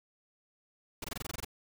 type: noise bursts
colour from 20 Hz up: pink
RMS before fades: -38 dBFS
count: 10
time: 1.02-1.448 s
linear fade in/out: 5 ms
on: 23 ms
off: 22 ms
effects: none